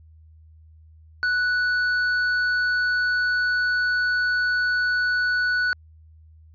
triangle tone with hard clipping, 1480 Hz, F#6, in tune, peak -21 dBFS, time 1.23-5.73 s, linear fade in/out 0 ms, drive 10 dB, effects added 79 Hz sine -47 dBFS peak until 6.54 s + resampled to 11025 Hz

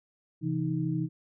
sine tone cluster, 132.8 / 165.6 / 312.3 Hz, C3 / E3 / D#4, +26 / +8 / +7 cents, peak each -32 / -30 / -32 dBFS, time 0.41-1.09 s, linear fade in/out 50 ms, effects none

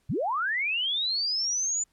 sine linear sweep, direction up, 77.78 to 7070 Hz, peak -25 dBFS, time 0.09-1.84 s, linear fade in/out 10 ms, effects pink hiss -70 dBFS RMS until 1.92 s + low-pass 12000 Hz 12 dB/octave

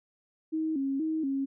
sine tone with vibrato, 293.7 Hz, D4, in tune, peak -27 dBFS, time 0.52-1.46 s, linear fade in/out 20 ms, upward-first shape square, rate 2.1 Hz, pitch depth 130 cents each way, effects none

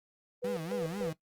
sine tone with tremolo, 493.9 Hz, B4, in tune, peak -31 dBFS, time 0.42-1.11 s, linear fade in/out 20 ms, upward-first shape square, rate 3.4 Hz, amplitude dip 80%
35% pulse tone with vibrato, 180.6 Hz, F#3, 42 cents flat, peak -34 dBFS, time 0.44-1.13 s, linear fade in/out 5 ms, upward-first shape sine, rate 4.1 Hz, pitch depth 240 cents each way
effects noise-tail reverb RT60 0.1 s tail -17 dB re dry + Opus 32 kbps

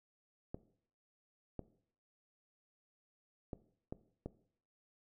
clicks, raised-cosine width 2 ms, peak -28 dBFS, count 5, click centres 0.545 / 1.593 / 3.532 / 3.925 / 4.26 s, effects noise-tail reverb RT60 0.6 s tail -17 dB re dry

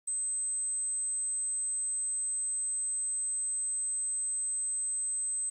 sine tone, 8200 Hz, C9, 36 cents flat, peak -30 dBFS, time 0.07-5.5 s, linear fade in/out 10 ms, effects 10-bit

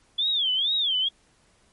sine tone with vibrato, 3383 Hz, G#7, 31 cents sharp, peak -21 dBFS, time 0.18-1.09 s, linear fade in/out 10 ms, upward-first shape sine, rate 2.2 Hz, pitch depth 210 cents each way, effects pink hiss -62 dBFS RMS until 1.72 s + MP3 48 kbps

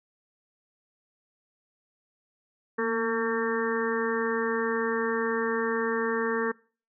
harmonic tone with a mistuned harmonic, 226.5 Hz, A#3, 50 cents flat, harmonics 1 / 2 / 4 / 5 / 6 / 7 / 8, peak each -32 / -27 / -37 / -34 / -39 / -36 / -34 dBFS, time 2.78-6.52 s, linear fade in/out 10 ms, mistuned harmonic 1, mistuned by +47 cents, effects noise-tail reverb RT60 0.4 s tail -23 dB re dry

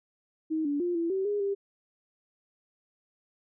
sine tone with pitch steps, 316 / 288 / 351.4 / 335.3 / 383.4 / 411.3 / 398 Hz, D#4 / D4 / F4 / E4 / G4 / G#4 / G4, +27 / -34 / +11 / +30 / -38 / -17 / +26 cents, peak -26 dBFS, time 0.5-1.55 s, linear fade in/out 20 ms, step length 150 ms, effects none

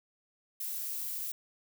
violet noise, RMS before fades -37 dBFS, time 0.6-1.32 s, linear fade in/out 5 ms, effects none

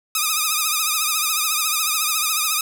5% pulse tone with vibrato, 1244.5 Hz, D#6, in tune, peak -7 dBFS, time 0.15-2.61 s, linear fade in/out 2 ms, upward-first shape triangle, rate 14 Hz, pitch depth 95 cents each way, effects none

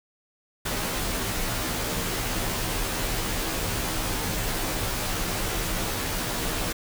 pink noise with comb filter, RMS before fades -28 dBFS, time 0.65-6.73 s, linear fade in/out 10 ms, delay 14 ms, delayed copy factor -0.85, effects none

